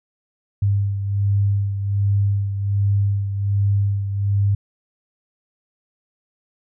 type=beating tone pair; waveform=sine; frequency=100 / 101.3 Hz; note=G2 / G#2; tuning=+35 / -43 cents; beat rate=1.3 Hz; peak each=-17 / -25 dBFS; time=0.62-4.55 s; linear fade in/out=5 ms; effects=none